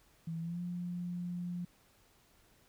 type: tone with pitch glide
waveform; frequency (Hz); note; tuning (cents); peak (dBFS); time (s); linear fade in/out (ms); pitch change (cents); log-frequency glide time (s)
sine; 164.4 to 176.2; E3 to F3; -4 to +16; -36; 0.27-1.65; 5; +120; 0.4-0.61
effects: pink hiss -67 dBFS RMS until 2.68 s